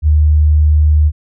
sine tone, 75.9 Hz, D#2, 42 cents flat, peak -6 dBFS, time 0.02-1.12 s, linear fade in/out 50 ms, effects none

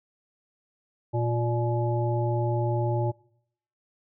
harmonic tone with a mistuned harmonic, 117.8 Hz, A#2, 19 cents sharp, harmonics 1 / 3 / 5 / 7, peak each -25 / -30 / -32 / -33 dBFS, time 1.13-3.12 s, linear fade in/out 20 ms, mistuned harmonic 7, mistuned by +48 cents, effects noise-tail reverb RT60 0.7 s tail -23 dB re dry

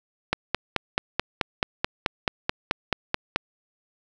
click train, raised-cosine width 0.3 ms, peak -5 dBFS, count 15, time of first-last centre 0.33-3.36 s, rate 4.62 Hz, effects none

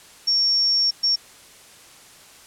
sine tone bursts at uneven times, 5500 Hz, F8, 27 cents flat, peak -16 dBFS, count 2, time 0.27-0.91 / 1.03-1.16 s, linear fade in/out 10 ms, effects white hiss -47 dBFS RMS until 2.46 s + low-pass 10000 Hz 12 dB/octave

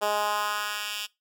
10% pulse tone with high-pass filter sweep, 208.1 Hz, G#3, 4 cents sharp, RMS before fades -29 dBFS, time 0.01-1.07 s, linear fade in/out 20 ms, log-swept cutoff 550 to 3000 Hz, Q 1.6, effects noise-tail reverb RT60 0.2 s tail -21 dB re dry

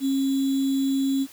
sine tone with sample-and-hold, 271 Hz, C#4, 39 cents flat, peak -20 dBFS, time 0-1.27 s, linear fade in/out 50 ms, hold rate 3675 Hz, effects white hiss -48 dBFS RMS until 1.32 s

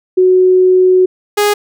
sine / sawtooth tone pair in turn, 369.3 / 413.8 Hz, F#4 / G#4, -3 / -6 cents, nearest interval major second, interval 197 cents, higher second, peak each -5 dBFS, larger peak neither, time 0.17-1.06 / 1.37-1.54 s, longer first, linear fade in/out 10 ms, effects none

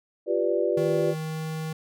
sine chord, G dominant seventh, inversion third, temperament equal, 349.2 / 392 / 493.9 / 587.3 Hz, F4 / G4 / B4 / D5, 0 / 0 / 0 / 0 cents, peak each -27 dBFS, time 0.26-1.15 s, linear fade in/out 50 ms
square tone with pitch glide, 157.2 to 158.2 Hz, D#3 to D#3, +18 to +29 cents, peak -30 dBFS, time 0.77-1.73 s, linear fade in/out 5 ms, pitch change +11 cents, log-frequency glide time 1.06-1.47 s
effects none

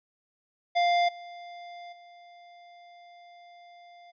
square tone with level steps, 698.5 Hz, F5, in tune, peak -22 / -42 / -50 dBFS, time 0.75-4.12 s, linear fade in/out 20 ms, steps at 1.08 / 1.92 s, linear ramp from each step 10 ms, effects resampled to 11025 Hz

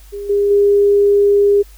sine tone with level steps, 405.2 Hz, G#4, 43 cents flat, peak -23 / -11 / -8 dBFS, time 0.12-1.63 s, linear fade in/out 20 ms, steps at 0.29 / 0.5 s, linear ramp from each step 10 ms, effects added 50 Hz sine -38 dBFS peak until 1.77 s + white hiss -48 dBFS RMS until 1.77 s

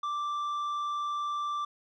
sine tone with tanh clipping, 1174.7 Hz, D6, in tune, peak -31 dBFS, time 0.03-1.65 s, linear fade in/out 5 ms, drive 6 dB, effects none

